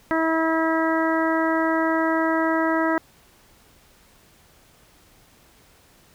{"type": "harmonic tone", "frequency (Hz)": 323.3, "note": "E4", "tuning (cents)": -34, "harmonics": [1, 2, 3, 4, 5, 6], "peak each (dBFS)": [-22, -25, -27, -28, -29, -30], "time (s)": [0.11, 2.98], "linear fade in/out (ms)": 0, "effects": ["pink hiss -55 dBFS RMS until 6.14 s"]}